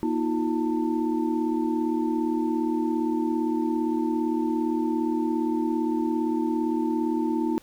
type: tone cluster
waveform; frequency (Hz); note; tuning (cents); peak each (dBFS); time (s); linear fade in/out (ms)
sine; 239.5 / 317.4 / 354.9 / 893; A#3 / D#4 / F4 / A5; +47 / +35 / +28 / +25; -28 / -25 / -30 / -34; 0.03-7.58; 0
effects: pink hiss -55 dBFS RMS until 7.62 s